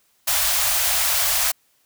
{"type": "band-stop noise", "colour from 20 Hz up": "white", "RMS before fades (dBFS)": -20, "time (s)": [0.27, 1.52], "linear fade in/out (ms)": 10, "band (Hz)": [100, 570], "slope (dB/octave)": 96, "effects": ["white hiss -63 dBFS RMS until 1.85 s"]}